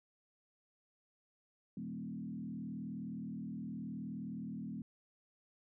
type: tone with frequency modulation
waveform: sine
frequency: 212.4 Hz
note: G#3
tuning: 39 cents sharp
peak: -40 dBFS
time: 1.77-4.82 s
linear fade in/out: 2 ms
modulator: 39.2 Hz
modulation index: 1.4
effects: none